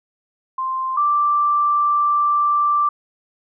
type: tone pair in turn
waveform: sine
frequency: 1046.5 / 1174.7 Hz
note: C6 / D6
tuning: 0 / 0 cents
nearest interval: major second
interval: 200 cents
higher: second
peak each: -20 / -14 dBFS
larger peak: second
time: 0.58-0.97 / 0.97-2.89 s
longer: second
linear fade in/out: 5 ms
effects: none